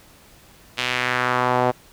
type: tone with band-pass filter sweep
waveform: sawtooth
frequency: 124.9 Hz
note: B2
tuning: 20 cents sharp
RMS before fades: -21 dBFS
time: 0.77-1.72 s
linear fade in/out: 20 ms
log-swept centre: 3100 to 680 Hz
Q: 1.7
effects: pink hiss -50 dBFS RMS until 1.92 s